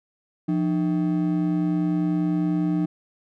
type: ring-modulated tone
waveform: triangle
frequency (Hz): 238.7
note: A#3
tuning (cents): +41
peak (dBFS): -15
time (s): 0.48-2.86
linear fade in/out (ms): 10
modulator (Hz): 65.1
effects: none